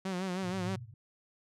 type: tone with vibrato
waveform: sawtooth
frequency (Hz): 185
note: F#3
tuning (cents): 0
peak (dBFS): -29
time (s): 0.05-0.76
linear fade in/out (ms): 5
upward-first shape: sine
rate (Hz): 6.4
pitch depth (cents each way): 74
type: band-pass noise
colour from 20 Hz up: white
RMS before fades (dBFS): -43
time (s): 0.43-0.94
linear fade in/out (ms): 2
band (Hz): 100 to 120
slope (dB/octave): 96
effects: low-pass 8000 Hz 12 dB/octave